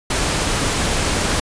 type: noise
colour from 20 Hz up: pink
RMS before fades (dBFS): -19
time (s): 0.1-1.4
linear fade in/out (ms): 5
effects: resampled to 22050 Hz